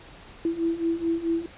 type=beating tone pair; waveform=sine; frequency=329.6 / 334.2 Hz; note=E4 / E4; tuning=0 / +24 cents; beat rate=4.6 Hz; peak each=-28 / -25 dBFS; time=0.45-1.46 s; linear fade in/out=2 ms; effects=pink hiss -47 dBFS RMS until 1.57 s + resampled to 8000 Hz